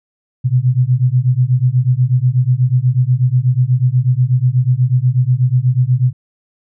sine beating tone pair, 122.2 / 130.4 Hz, B2 / C3, -18 / -5 cents, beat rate 8.2 Hz, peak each -13 dBFS, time 0.44-6.13 s, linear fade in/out 20 ms, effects none

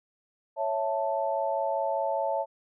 sine chord, A major, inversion first, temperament equal, 554.4 / 659.3 / 880 Hz, C#5 / E5 / A5, 0 / 0 / 0 cents, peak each -30 dBFS, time 0.56-2.46 s, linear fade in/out 50 ms, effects none

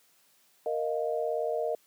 sine chord, Bb suspended fourth, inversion none, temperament just, 466.2 / 621.6 / 699.2 Hz, Bb4 / Eb5 / F5, 0 / -2 / +2 cents, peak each -31 / -31 / -35 dBFS, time 0.66-1.75 s, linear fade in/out 2 ms, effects white hiss -65 dBFS RMS until 1.86 s + high-pass 150 Hz 12 dB/octave

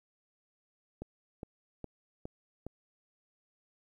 click train, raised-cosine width 2 ms, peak -27 dBFS, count 5, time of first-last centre 1.02-2.666 s, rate 2.43 Hz, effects 11-bit

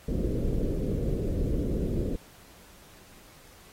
pink low-pass noise, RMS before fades -28 dBFS, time 0.08-2.16 s, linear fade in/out 5 ms, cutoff 520 Hz, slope 48 dB/octave, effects pink hiss -54 dBFS RMS until 3.72 s + AAC 48 kbps

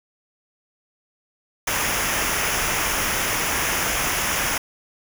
pink noise with comb filter, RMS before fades -23 dBFS, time 1.67-4.58 s, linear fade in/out 5 ms, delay 0.24 ms, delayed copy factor -0.65, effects none

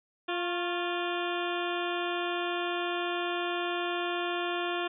harmonic tone with a mistuned harmonic, 349.2 Hz, F4, in tune, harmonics 1 / 2 / 3 / 4 / 5 / 7 / 8 / 9 / 10, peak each -33 / -36 / -38 / -39 / -40 / -41 / -42 / -43 / -43 dBFS, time 0.28-4.88 s, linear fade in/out 10 ms, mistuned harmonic 3, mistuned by +55 cents, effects none

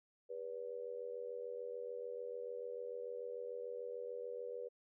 sine tone with amplitude modulation, 487.6 Hz, B4, 22 cents flat, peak -38 dBFS, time 0.29-4.69 s, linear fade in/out 20 ms, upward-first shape sine, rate 86.8 Hz, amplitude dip 90%, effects none

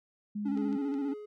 sine tone, 207.7 Hz, G#3, in tune, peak -32 dBFS, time 0.35-0.77 s, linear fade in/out 10 ms
triangle tone with vibrato, 279.3 Hz, C#4, 13 cents sharp, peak -28 dBFS, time 0.45-1.14 s, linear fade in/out 10 ms, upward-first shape square, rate 15 Hz, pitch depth 49 cents each way
triangle tone with tremolo, 419.7 Hz, G#4, 18 cents sharp, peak -37 dBFS, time 0.56-1.26 s, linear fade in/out 10 ms, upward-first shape sine, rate 4 Hz, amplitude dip 30%
clicks, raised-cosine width 0.2 ms, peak -36 dBFS, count 3, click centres 0.575 / 0.728 / 0.941 s
effects none

